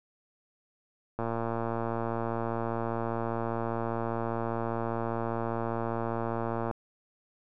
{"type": "click train", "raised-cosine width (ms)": 1, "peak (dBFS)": -18, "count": 636, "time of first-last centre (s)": [1.19, 6.712], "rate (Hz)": 115, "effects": []}